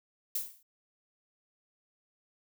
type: noise with exponential decay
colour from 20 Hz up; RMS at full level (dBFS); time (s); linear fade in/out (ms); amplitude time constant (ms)
violet; -29; 0.35-0.63; 5; 60
effects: none